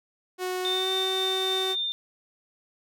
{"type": "tone with pitch glide", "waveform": "sawtooth", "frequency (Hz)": [367.2, 378.2], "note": ["F#4", "F#4"], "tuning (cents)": [-13, 38], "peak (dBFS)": -24, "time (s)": [0.38, 1.76], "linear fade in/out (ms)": 50, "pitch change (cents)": 51, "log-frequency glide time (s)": [0.62, 0.9]}
{"type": "tone with tremolo", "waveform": "sine", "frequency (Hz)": 3605, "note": "A7", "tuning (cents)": 41, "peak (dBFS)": -25, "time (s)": [0.65, 1.92], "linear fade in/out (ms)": 0, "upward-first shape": "triangle", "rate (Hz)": 3.7, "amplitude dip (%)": 25}
{"effects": []}